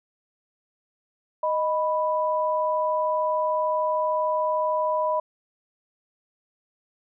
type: tone pair together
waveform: sine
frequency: 621.1 / 987.8 Hz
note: D#5 / B5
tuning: -3 / 0 cents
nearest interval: minor sixth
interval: 803 cents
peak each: -24 dBFS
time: 1.43-5.2 s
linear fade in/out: 5 ms
effects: none